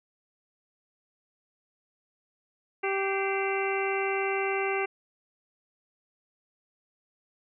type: harmonic tone with a mistuned harmonic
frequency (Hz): 390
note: G4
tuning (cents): -9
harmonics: 1 / 2 / 3 / 4 / 5 / 6 / 7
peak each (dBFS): -29 / -33 / -37 / -37 / -35 / -36 / -37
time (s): 2.83-4.86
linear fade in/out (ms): 10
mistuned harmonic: 5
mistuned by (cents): +92
effects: none